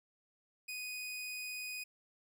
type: tone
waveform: sawtooth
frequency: 2489 Hz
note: D#7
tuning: in tune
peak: -37 dBFS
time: 0.68-1.84 s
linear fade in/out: 10 ms
effects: none